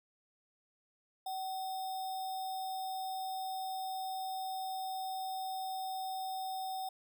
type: tone with sample-and-hold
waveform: sine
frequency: 759 Hz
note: F#5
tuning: 44 cents sharp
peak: -36 dBFS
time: 1.26-6.89 s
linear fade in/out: 5 ms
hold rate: 4410 Hz
effects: none